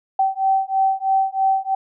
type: beating tone pair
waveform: sine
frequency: 770 / 773.1 Hz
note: G5 / G5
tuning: -31 / -24 cents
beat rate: 3.1 Hz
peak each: -19 / -19 dBFS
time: 0.19-1.75 s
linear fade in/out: 5 ms
effects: none